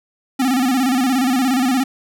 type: tone with vibrato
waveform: square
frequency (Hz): 257.8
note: C4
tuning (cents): -26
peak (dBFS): -15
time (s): 0.39-1.84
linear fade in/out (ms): 10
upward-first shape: square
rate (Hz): 17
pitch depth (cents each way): 81
effects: none